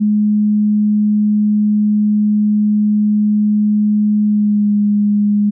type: tone with pitch glide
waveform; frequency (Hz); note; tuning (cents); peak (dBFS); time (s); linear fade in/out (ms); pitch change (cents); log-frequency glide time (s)
sine; 210 to 206.6; G#3 to G#3; +19 to -9; -10; 0-5.51; 20; -28; 4.25-4.72
effects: none